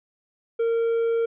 triangle tone, 460.3 Hz, A#4, 22 cents flat, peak -18 dBFS, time 0.59-1.26 s, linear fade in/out 10 ms, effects resampled to 8000 Hz

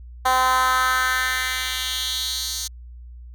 10% pulse tone with high-pass filter sweep, 257.1 Hz, C4, 30 cents flat, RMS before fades -22 dBFS, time 0.25-2.68 s, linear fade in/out 10 ms, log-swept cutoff 820 to 5300 Hz, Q 2.5, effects added 60 Hz sine -37 dBFS peak until 3.34 s

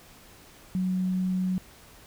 sine tone, 185 Hz, F#3, in tune, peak -24 dBFS, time 0.75-1.58 s, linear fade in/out 0 ms, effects pink hiss -52 dBFS RMS until 2.06 s

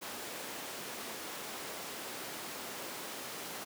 pink high-pass noise, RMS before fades -43 dBFS, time 0.01-3.65 s, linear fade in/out 20 ms, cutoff 280 Hz, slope 12 dB/octave, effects none

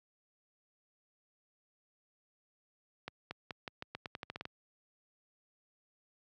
accelerating click train, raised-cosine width 0.3 ms, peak -24 dBFS, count 13, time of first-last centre 3.08-4.454 s, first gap 230 ms, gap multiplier 0.86, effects high-pass 80 Hz 12 dB/octave

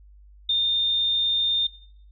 sine tone, 3628 Hz, A#7, 48 cents flat, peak -19 dBFS, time 0.49-1.67 s, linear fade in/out 5 ms, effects noise-tail reverb RT60 0.7 s tail -20 dB re dry + added 50 Hz sine -47 dBFS peak until 2.11 s

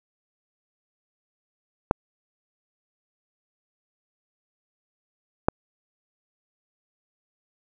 clicks, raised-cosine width 1 ms, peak -3 dBFS, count 2, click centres 1.911 / 5.485 s, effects none

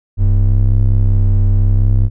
triangle ring-modulated tone, 65 Hz, C2, 11 cents flat, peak -3 dBFS, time 0.17-2.1 s, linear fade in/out 50 ms, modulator 32.3 Hz, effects none

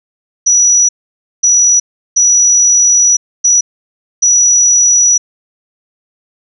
sine tone bursts at uneven times, 5870 Hz, F#8, 15 cents flat, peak -5 dBFS, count 5, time 0.46-0.89 / 1.43-1.8 / 2.16-3.17 / 3.44-3.61 / 4.22-5.18 s, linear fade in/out 10 ms, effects none

